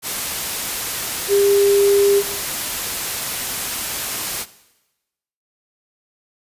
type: tone in noise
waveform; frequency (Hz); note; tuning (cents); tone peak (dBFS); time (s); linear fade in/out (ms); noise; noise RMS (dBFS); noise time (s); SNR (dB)
sine; 401.1; G4; +40; -12; 1.28-2.23; 50; white; -24; 0.02-4.46; +9
effects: noise-tail reverb RT60 1.0 s tail -17 dB re dry + resampled to 32000 Hz